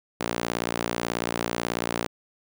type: tone with high-pass filter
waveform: sawtooth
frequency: 58.27 Hz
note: A#1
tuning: in tune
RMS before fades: -29 dBFS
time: 0.2-2.07 s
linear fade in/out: 10 ms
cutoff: 280 Hz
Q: 0.65
effects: none